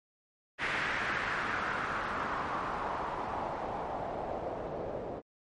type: noise with low-pass filter sweep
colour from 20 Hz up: white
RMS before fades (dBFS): -35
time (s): 0.58-5.22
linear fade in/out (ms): 50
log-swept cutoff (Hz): 2000 to 530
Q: 2.5
effects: MP3 48 kbps